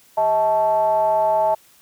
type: ring-modulated tone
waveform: triangle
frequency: 117.8 Hz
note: A#2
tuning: 19 cents sharp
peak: -10 dBFS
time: 0.17-1.55 s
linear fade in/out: 10 ms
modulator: 757 Hz
effects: white hiss -53 dBFS RMS until 1.81 s